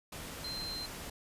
sine tone in noise, 4127 Hz, C8, 25 cents flat, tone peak -38 dBFS, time 0.44-0.86 s, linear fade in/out 5 ms, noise pink, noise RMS -44 dBFS, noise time 0.12-1.1 s, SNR +3 dB, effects resampled to 32000 Hz

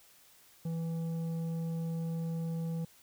sine tone with tanh clipping, 164.8 Hz, E3, in tune, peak -34 dBFS, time 0.65-2.85 s, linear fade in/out 5 ms, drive 8 dB, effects white hiss -61 dBFS RMS until 3.02 s

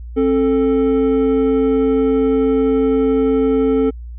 triangle tone pair together, 267 / 441.1 Hz, C4 / A4, +35 / +4 cents, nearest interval major sixth, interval 869 cents, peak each -13 dBFS, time 0.16-3.91 s, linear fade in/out 20 ms, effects added 59 Hz sine -28 dBFS peak until 4.18 s + resampled to 8000 Hz

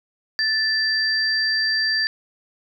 sine tone pair together, 1760 / 4699 Hz, A6 / D8, 0 / 0 cents, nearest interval octave + perfect fourth, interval 1700 cents, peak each -21 dBFS, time 0.39-2.07 s, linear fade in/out 0 ms, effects none

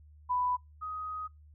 sine tone pair in turn, 993 / 1254.5 Hz, B5 / D#6, +9 / +14 cents, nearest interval major third, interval 405 cents, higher second, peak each -27 / -35 dBFS, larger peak first, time 0.29-0.57 / 0.81-1.28 s, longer second, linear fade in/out 20 ms, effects noise-tail reverb RT60 0.2 s tail -25 dB re dry + added 75 Hz sine -53 dBFS peak until 1.54 s

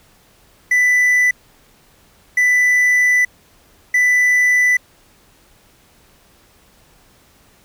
triangle tone bursts at uneven times, 1987 Hz, B6, 10 cents sharp, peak -9 dBFS, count 3, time 0.71-1.31 / 2.37-3.25 / 3.94-4.77 s, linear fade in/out 5 ms, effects pink hiss -52 dBFS RMS until 7.64 s

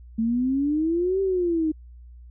sine exponential two-way sweep, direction up then down, 220 to 392 to 307 Hz, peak -20 dBFS, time 0.18-1.72 s, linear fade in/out 10 ms, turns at 1.21 s, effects added 60 Hz sine -42 dBFS peak until 2.3 s

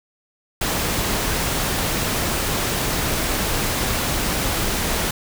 pink noise, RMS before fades -22 dBFS, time 0.61-5.11 s, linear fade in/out 5 ms, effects none

